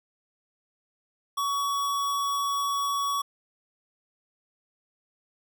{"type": "tone", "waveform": "square", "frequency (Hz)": 1126, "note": "C#6", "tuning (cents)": 27, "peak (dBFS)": -26, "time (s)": [1.37, 3.22], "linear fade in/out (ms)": 10, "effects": []}